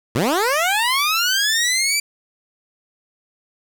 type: linear sweep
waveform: 15% pulse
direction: up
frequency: 99.8 to 2352 Hz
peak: -10 dBFS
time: 0.15-2 s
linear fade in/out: 5 ms
effects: 7-bit